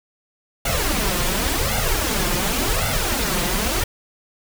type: noise with flanger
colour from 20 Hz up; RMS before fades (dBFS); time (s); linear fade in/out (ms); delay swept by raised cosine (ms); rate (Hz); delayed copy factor
pink; -21; 0.65-3.84; 5; 1.4 to 5.7; 0.9; +0.85
effects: none